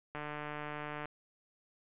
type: click train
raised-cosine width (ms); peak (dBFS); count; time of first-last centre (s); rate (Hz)
0.5; -26; 136; 0.15-1.056; 149
effects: resampled to 8000 Hz